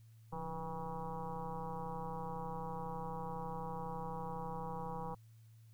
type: tone with frequency modulation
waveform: sine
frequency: 490 Hz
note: B4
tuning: 14 cents flat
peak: -39 dBFS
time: 0.32-5.15 s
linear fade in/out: 10 ms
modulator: 158 Hz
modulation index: 3.7
effects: added 112 Hz sine -57 dBFS peak until 5.73 s + white hiss -75 dBFS RMS until 5.73 s